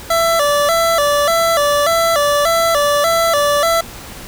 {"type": "tone with vibrato", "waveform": "25% pulse", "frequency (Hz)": 622.3, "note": "D#5", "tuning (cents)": 0, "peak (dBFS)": -8, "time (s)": [0.1, 3.81], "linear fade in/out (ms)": 5, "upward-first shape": "square", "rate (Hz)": 1.7, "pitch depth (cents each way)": 120, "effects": ["pink hiss -33 dBFS RMS until 4.27 s"]}